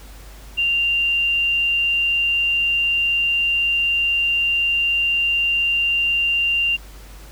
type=tone; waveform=sine; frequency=2782 Hz; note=F7; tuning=7 cents flat; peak=-16 dBFS; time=0.57-6.77 s; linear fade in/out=20 ms; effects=added 50 Hz sine -38 dBFS peak until 7.31 s + pink hiss -45 dBFS RMS until 7.31 s